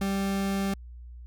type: tone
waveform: 40% pulse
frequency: 196 Hz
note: G3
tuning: in tune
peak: -25 dBFS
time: 0.01-0.74 s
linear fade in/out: 5 ms
effects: added 60 Hz sine -41 dBFS peak until 1.26 s